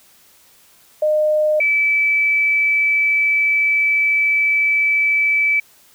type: tone pair in turn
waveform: sine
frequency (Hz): 611 / 2307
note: D#5 / D7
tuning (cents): -32 / -31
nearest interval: octave + major seventh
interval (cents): 2301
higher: second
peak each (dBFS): -13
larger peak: neither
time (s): 1.02-1.6 / 1.6-5.6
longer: second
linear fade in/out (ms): 5
effects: white hiss -51 dBFS RMS until 5.94 s